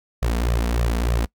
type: tone with flanger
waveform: sawtooth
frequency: 58.27 Hz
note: A#1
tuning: in tune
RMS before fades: -21 dBFS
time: 0.22-1.26 s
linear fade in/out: 10 ms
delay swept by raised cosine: 1.6 to 4.5 ms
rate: 3.3 Hz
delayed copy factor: +1
effects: noise-tail reverb RT60 0.1 s tail -23 dB re dry